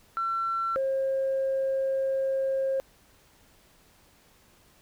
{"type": "tone pair in turn", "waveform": "sine", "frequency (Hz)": [1350, 535.7], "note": ["E6", "C5"], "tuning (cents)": [41, 41], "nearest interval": "octave + major third", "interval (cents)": 1600, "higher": "first", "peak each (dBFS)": [-25, -23], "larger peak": "second", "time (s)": [[0.17, 0.76], [0.76, 2.8]], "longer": "second", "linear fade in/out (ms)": 0, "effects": ["tanh soft clip ceiling -21 dBFS", "pink hiss -60 dBFS RMS until 4.81 s"]}